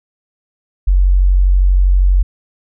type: tone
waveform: sine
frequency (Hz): 46.25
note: F#1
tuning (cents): 0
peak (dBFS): -7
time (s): 0.87-2.23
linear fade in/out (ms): 10
effects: none